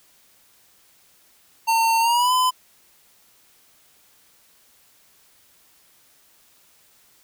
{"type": "tone with pitch glide", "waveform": "square", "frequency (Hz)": [908, 1013.3], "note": ["A#5", "B5"], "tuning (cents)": [-46, 44], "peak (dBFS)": -17, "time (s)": [1.67, 2.51], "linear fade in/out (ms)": 20, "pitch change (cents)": 190, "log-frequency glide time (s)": [2, 2.33], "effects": ["white hiss -57 dBFS RMS until 7.23 s"]}